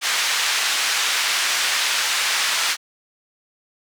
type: band-pass noise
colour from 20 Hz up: pink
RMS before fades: -21 dBFS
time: 0.01-2.77 s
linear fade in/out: 50 ms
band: 1600 to 6900 Hz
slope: 12 dB/octave
effects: none